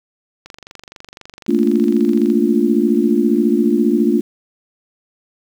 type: click train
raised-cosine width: 0.2 ms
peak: -19 dBFS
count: 45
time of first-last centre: 0.46-2.301 s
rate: 23.9 Hz
type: chord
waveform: sine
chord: Bb major seventh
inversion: third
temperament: just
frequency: 218.5 / 233.1 / 291.4 / 349.6 Hz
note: A3 / Bb3 / D4 / F4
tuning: -12 / 0 / -13 / +2 cents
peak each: -17 dBFS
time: 1.48-4.21 s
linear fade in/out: 10 ms
effects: 7-bit